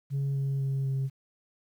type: tone with pitch steps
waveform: sine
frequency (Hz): 138.59 / 137.24 / 135.89 / 134.57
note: C#3 / C#3 / C#3 / C3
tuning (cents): 0 / -17 / -34 / +49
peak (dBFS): -24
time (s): 0.1-1.1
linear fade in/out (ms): 50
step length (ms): 250
effects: tanh soft clip ceiling -25 dBFS + 10-bit